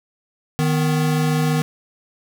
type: tone pair together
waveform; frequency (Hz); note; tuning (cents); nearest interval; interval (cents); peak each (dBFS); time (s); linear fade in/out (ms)
square; 155.19 / 250; D#3 / B3; -4 / +21; minor sixth; 825; -18 / -24; 0.59-1.62; 0
effects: none